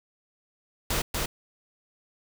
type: noise with echo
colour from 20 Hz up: pink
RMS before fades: -27 dBFS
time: 0.9-1.02 s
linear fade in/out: 5 ms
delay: 240 ms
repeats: 1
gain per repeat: -2 dB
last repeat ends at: 1.26 s
effects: none